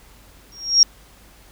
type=tone with exponential growth; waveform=sine; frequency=5588 Hz; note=F8; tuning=in tune; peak=-5 dBFS; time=0.52-0.83 s; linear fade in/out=1 ms; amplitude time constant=67 ms; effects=added 50 Hz sine -50 dBFS peak until 1.51 s + pink hiss -50 dBFS RMS until 1.51 s